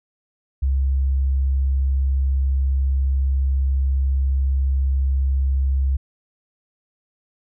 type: tone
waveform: sine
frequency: 67.2 Hz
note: C2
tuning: 47 cents sharp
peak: -16 dBFS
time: 0.62-5.97 s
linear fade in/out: 10 ms
effects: none